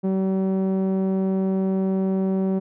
sawtooth tone with low-pass filter, 190.7 Hz, G3, 47 cents flat, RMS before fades -22 dBFS, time 0.03-2.6 s, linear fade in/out 20 ms, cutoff 480 Hz, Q 0.86, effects none

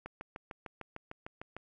click train, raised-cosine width 0.5 ms, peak -27 dBFS, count 11, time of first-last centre 0.06-1.566 s, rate 6.64 Hz, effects none

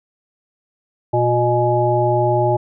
harmonic tone with a mistuned harmonic, 120 Hz, B2, 49 cents flat, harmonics 1 / 3 / 5 / 7, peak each -19 / -19 / -19 / -19 dBFS, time 1.13-2.57 s, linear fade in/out 10 ms, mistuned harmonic 5, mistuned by +35 cents, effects none

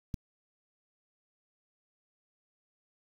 click, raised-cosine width 5 ms, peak -22 dBFS, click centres 0.142 s, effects 8-bit

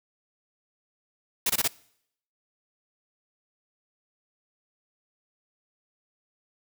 white noise bursts, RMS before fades -24 dBFS, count 4, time 1.46-1.678 s, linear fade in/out 5 ms, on 38 ms, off 22 ms, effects noise-tail reverb RT60 0.7 s tail -23 dB re dry

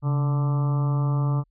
harmonic tone with a mistuned harmonic, 146.83 Hz, D3, in tune, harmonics 1 / 2 / 3 / 4 / 5 / 6 / 7 / 8 / 9, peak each -20 / -35 / -40 / -40 / -45 / -39 / -42 / -38 / -50 dBFS, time 0.02-1.44 s, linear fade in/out 50 ms, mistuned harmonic 1, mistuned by -97 cents, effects added 40 Hz sine -65 dBFS peak until 1.5 s

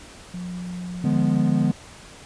sine tone, 178.9 Hz, F3, 42 cents sharp, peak -29 dBFS, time 0.34-1.14 s, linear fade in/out 2 ms
triangle chord, D diminished seventh, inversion none, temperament equal with one note detuned, 150.18 / 174.61 / 207.7 / 246.9 Hz, D3 / F3 / Ab3 / Cb4, +39 / 0 / 0 / 0 cents, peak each -21 dBFS, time 1.04-1.72 s, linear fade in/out 5 ms
effects pink hiss -44 dBFS RMS until 2.25 s + resampled to 22050 Hz

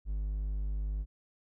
triangle tone, 50.8 Hz, G#1, 38 cents flat, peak -29 dBFS, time 0.05-1.06 s, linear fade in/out 50 ms, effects none

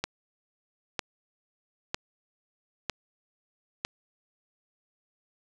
click train, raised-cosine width 0.2 ms, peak -11 dBFS, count 5, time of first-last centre 0.04-3.85 s, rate 1.05 Hz, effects none

